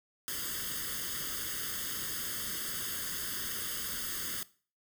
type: noise with comb filter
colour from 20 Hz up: white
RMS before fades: -37 dBFS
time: 0.28-4.43 s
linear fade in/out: 0 ms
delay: 0.61 ms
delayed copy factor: +0.95
effects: noise-tail reverb RT60 0.4 s tail -19 dB re dry